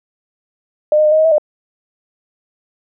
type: tone with pitch steps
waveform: sine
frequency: 605 / 614 / 607 / 625 / 630 / 648 / 604 Hz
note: D#5 / D#5 / D#5 / D#5 / D#5 / E5 / D5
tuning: -49 / -23 / -43 / +8 / +21 / -30 / +48 cents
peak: -8 dBFS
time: 0.92-1.382 s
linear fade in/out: 2 ms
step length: 66 ms
effects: none